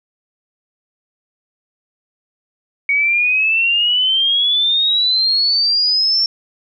sine exponential sweep, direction up, 2235 to 5460 Hz, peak -12 dBFS, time 2.89-6.26 s, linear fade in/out 2 ms, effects none

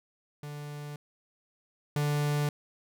45% pulse tone pair in turn, 146.83 / 146.83 Hz, D3 / D3, 0 / 0 cents, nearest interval unison, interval 0 cents, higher neither, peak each -38 / -26 dBFS, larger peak second, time 0.43-0.96 / 1.96-2.49 s, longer neither, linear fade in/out 2 ms, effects none

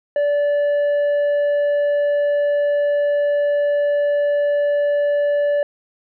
sine tone with tanh clipping, 580 Hz, D5, 22 cents flat, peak -16 dBFS, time 0.16-5.63 s, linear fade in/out 2 ms, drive 5 dB, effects none

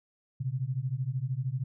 sine beating tone pair, 123.47 / 136.47 Hz, B2 / C#3, 0 / -27 cents, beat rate 13 Hz, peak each -32 / -32 dBFS, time 0.4-1.64 s, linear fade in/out 10 ms, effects none

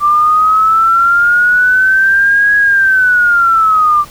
sine linear two-way sweep, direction up then down, 1174.7 to 1662 to 1174.7 Hz, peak -6 dBFS, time 0-4.05 s, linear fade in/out 50 ms, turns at 2.56 s, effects pink hiss -36 dBFS RMS until 4.1 s

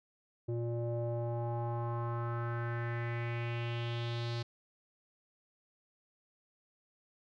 square tone with low-pass filter sweep, 118 Hz, A#2, 22 cents sharp, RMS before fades -36 dBFS, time 0.48-4.43 s, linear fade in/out 10 ms, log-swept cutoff 440 to 4400 Hz, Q 3.5, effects none

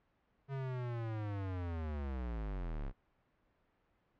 square linear sweep, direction down, 138.59 to 30.87 Hz, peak -38 dBFS, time 0.48-2.93 s, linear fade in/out 50 ms, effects pink hiss -75 dBFS RMS until 4.19 s + low-pass 2000 Hz 12 dB/octave

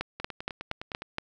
two click trains, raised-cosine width 0.3 ms, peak -21 / -14 dBFS, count 9 / 6, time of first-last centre 0.2-1.021 / 0.01-1.184 s, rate 9.75 / 4.26 Hz, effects none

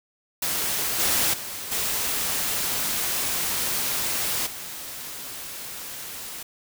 white noise with level steps, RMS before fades -26 / -22 / -34 / -26 / -36 dBFS, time 0.42-6.43 s, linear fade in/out 5 ms, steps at 0.99 / 1.33 / 1.71 / 4.46 s, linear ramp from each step 10 ms, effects none

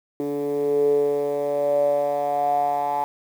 10% pulse tone with band-pass filter sweep, 143.9 Hz, D3, 35 cents flat, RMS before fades -22 dBFS, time 0.2-3.04 s, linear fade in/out 0 ms, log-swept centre 350 to 840 Hz, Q 9, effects 8-bit

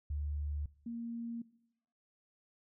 sine tone pair in turn, 73.42 / 233.1 Hz, D2 / A#3, 0 / 0 cents, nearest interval octave + minor sixth, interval 2000 cents, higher second, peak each -34 / -38 dBFS, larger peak first, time 0.1-0.66 / 0.86-1.42 s, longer neither, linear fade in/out 5 ms, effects noise-tail reverb RT60 0.8 s tail -20 dB re dry

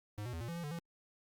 square tone with pitch steps, 104.4 / 122.7 / 82.3 / 117.4 / 169 / 171.1 / 146.9 / 169 Hz, G#2 / B2 / E2 / A#2 / E3 / F3 / D3 / E3, +10 / -11 / -2 / +13 / +43 / -35 / +1 / +43 cents, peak -40 dBFS, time 0.18-0.788 s, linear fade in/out 0 ms, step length 76 ms, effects Opus 48 kbps

